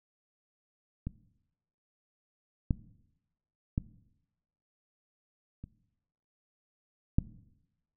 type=clicks; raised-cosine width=5 ms; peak=-22 / -14 / -16 / -30 / -11 dBFS; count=5; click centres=1.07 / 2.708 / 3.779 / 5.64 / 7.185 s; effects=noise-tail reverb RT60 0.9 s tail -18 dB re dry